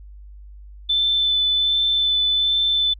sine tone with vibrato, 3520 Hz, A7, in tune, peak -16 dBFS, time 0.89-2.94 s, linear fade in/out 10 ms, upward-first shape sine, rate 1.3 Hz, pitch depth 10 cents each way, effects added 50 Hz sine -38 dBFS peak until 2.99 s

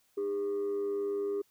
sine tone pair together, 304.7 / 403.7 Hz, D#4 / G#4, -36 / -49 cents, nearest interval perfect fourth, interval 487 cents, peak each -39 / -28 dBFS, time 0.17-1.42 s, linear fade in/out 10 ms, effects tanh soft clip ceiling -28 dBFS + white hiss -70 dBFS RMS until 1.5 s

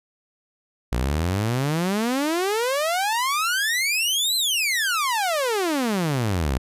sawtooth exponential two-way sweep, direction up then down, 56.8 to 4148 to 59.6 Hz, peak -17 dBFS, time 0.92-6.58 s, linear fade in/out 5 ms, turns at 4.36 s, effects resampled to 32000 Hz

